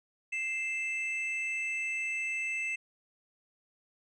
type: tone pair together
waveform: triangle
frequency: 2093 / 2639 Hz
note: C7 / E7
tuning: 0 / +1 cents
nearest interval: major third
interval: 401 cents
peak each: -35 / -31 dBFS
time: 0.32-2.76 s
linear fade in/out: 10 ms
effects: resampled to 22050 Hz